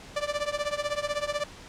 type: tone with tremolo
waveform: sawtooth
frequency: 587.3 Hz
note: D5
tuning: in tune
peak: -20 dBFS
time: 0.16-1.44 s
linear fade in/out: 5 ms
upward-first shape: triangle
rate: 16 Hz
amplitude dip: 95%
effects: pink hiss -46 dBFS RMS until 1.68 s + low-pass 7000 Hz 12 dB/octave